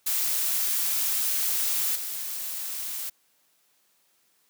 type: noise with level steps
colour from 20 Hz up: blue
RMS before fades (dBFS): -26 / -33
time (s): 0.06-3.1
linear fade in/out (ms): 10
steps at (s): 1.95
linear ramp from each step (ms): 10
effects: white hiss -67 dBFS RMS until 4.49 s + high-pass 150 Hz 12 dB/octave